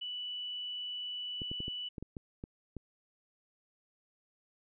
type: tone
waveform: sine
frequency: 2964 Hz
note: F#7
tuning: 2 cents sharp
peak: -37 dBFS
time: 0.01-1.89 s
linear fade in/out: 10 ms
type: clicks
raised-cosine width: 3 ms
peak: -28 dBFS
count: 9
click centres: 1.418 / 1.515 / 1.604 / 1.681 / 1.982 / 2.026 / 2.168 / 2.439 / 2.767 s
effects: none